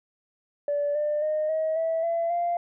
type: tone with pitch steps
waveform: sine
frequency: 579 / 596.7 / 614.8 / 633.6 / 652.9 / 672.8 / 693.3 Hz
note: D5 / D5 / D#5 / D#5 / E5 / E5 / F5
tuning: -25 / +27 / -21 / +31 / -17 / +35 / -13 cents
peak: -22 dBFS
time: 0.68-2.57 s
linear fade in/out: 2 ms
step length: 270 ms
effects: tanh soft clip ceiling -19 dBFS